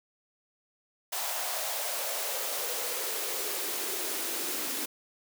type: noise with high-pass filter sweep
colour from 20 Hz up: white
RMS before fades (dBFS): -33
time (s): 1.12-4.86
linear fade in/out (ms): 10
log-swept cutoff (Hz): 730 to 290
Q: 3.6
effects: none